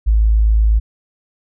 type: tone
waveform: sine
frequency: 54 Hz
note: A1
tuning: 32 cents flat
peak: -9 dBFS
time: 0.06-0.8 s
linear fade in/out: 20 ms
effects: none